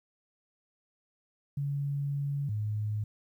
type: tone pair in turn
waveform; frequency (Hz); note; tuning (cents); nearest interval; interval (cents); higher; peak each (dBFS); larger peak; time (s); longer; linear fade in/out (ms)
sine; 141.6 / 106.08; C#3 / G#2; +37 / +37; perfect fourth; 500; first; -29 / -29; neither; 1.57-2.49 / 2.49-3.04; first; 5
effects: 11-bit